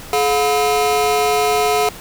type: ring-modulated tone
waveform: 35% pulse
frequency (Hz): 571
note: D5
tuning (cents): -49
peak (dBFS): -9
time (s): 0.13-1.89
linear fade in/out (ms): 2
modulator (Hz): 145
effects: pink hiss -35 dBFS RMS until 2 s